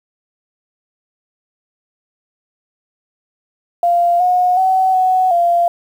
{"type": "tone with pitch steps", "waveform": "sine", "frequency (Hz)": [694, 724, 755, 744, 691], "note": ["F5", "F#5", "F#5", "F#5", "F5"], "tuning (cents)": [-11, -38, 35, 9, -19], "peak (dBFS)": -10, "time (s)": [3.83, 5.68], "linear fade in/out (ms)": 2, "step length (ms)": 370, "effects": ["7-bit"]}